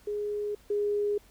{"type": "tone pair in turn", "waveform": "sine", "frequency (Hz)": [415.3, 412.2], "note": ["G#4", "G#4"], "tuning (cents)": [0, -13], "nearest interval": "unison", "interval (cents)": 13, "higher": "first", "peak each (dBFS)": [-29, -25], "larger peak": "second", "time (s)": [[0.07, 0.55], [0.7, 1.18]], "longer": "neither", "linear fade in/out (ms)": 5, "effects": ["added 50 Hz sine -60 dBFS peak until 1.3 s", "pink hiss -60 dBFS RMS until 1.3 s"]}